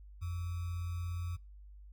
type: tone with sample-and-hold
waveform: sine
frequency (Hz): 87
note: F2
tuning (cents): -6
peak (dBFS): -35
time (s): 0.21-1.37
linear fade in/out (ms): 20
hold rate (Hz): 1225
effects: noise-tail reverb RT60 0.3 s tail -24 dB re dry + added 50 Hz sine -50 dBFS peak until 1.92 s